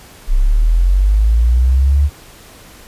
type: linear sweep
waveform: sine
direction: up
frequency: 30.87 to 73.42 Hz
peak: -8 dBFS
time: 0.27-2.1 s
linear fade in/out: 50 ms
effects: pink hiss -40 dBFS RMS until 2.87 s + resampled to 32000 Hz